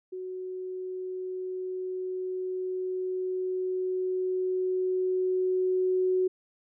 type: tone with level ramp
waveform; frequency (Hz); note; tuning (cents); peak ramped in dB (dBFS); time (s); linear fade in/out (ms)
sine; 370.3; F#4; +1; -34 to -22; 0.12-6.28; 10
effects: none